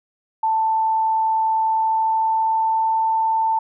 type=tone with pitch glide; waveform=sine; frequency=885 to 890.6 Hz; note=A5 to A5; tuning=+10 to +21 cents; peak=-16 dBFS; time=0.43-3.59 s; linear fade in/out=5 ms; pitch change=+11 cents; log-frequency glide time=1.58-3.02 s; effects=none